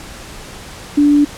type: tone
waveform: sine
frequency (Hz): 291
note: D4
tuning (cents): -16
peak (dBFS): -7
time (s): 0.97-1.25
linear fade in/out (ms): 10
effects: pink hiss -33 dBFS RMS until 1.37 s + low-pass 10000 Hz 12 dB/octave